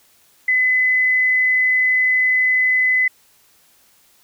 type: tone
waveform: sine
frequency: 2017 Hz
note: B6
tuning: 36 cents sharp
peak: -13 dBFS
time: 0.48-3.08 s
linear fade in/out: 5 ms
effects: white hiss -55 dBFS RMS until 4.23 s